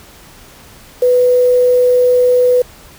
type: tone with quantisation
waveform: sine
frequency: 496.6 Hz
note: B4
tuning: 9 cents sharp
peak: -7 dBFS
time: 1.02-2.62 s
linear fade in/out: 5 ms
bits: 5
effects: pink hiss -40 dBFS RMS until 2.98 s